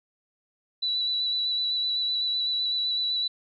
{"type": "tone with vibrato", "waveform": "sine", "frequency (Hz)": 3951, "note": "B7", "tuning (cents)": 0, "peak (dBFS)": -24, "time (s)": [0.82, 3.28], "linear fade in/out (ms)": 10, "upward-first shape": "square", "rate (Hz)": 7.9, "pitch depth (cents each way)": 13, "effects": []}